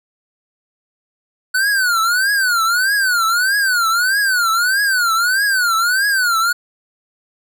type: tone with vibrato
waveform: square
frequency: 1480 Hz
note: F#6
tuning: in tune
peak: -14 dBFS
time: 1.54-6.53 s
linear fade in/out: 10 ms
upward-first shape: triangle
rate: 1.6 Hz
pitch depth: 220 cents each way
effects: none